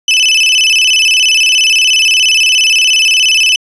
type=tone with vibrato; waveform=35% pulse; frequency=2806 Hz; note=F7; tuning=8 cents sharp; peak=-4 dBFS; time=0.08-3.56 s; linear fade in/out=2 ms; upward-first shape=square; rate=17 Hz; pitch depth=120 cents each way; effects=resampled to 22050 Hz